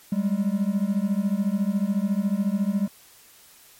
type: beating tone pair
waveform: triangle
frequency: 193.1 / 207.1 Hz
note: G3 / G#3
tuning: -26 / -5 cents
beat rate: 14 Hz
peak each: -22 dBFS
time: 0.12-2.88 s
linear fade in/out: 5 ms
effects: white hiss -52 dBFS RMS until 3.79 s + MP3 64 kbps